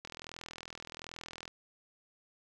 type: click train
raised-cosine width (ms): 0.2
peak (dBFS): -26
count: 60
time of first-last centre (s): 0.05-1.479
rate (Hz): 41.3
effects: none